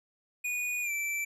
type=tone with pitch glide; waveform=square; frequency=2462 to 2331 Hz; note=D#7 to D7; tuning=-19 to -14 cents; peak=-31 dBFS; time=0.44-1.25 s; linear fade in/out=10 ms; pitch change=-95 cents; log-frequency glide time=0.82-0.91 s; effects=resampled to 32000 Hz